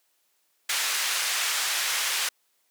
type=band-pass noise; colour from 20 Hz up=pink; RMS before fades=-27 dBFS; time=0.69-2.29 s; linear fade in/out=5 ms; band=1600 to 11000 Hz; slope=12 dB/octave; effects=white hiss -70 dBFS RMS until 2.7 s + high-pass 300 Hz 12 dB/octave